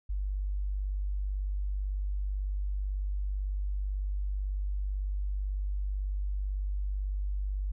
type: tone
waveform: sine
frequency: 49.03 Hz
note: G1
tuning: 1 cent sharp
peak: -29 dBFS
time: 0.09-7.72 s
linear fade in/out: 10 ms
effects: none